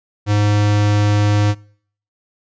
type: tone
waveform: square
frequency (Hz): 103.83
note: G#2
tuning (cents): 0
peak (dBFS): -13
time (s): 0.26-1.55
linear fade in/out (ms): 50
effects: noise-tail reverb RT60 0.6 s tail -26 dB re dry + resampled to 16000 Hz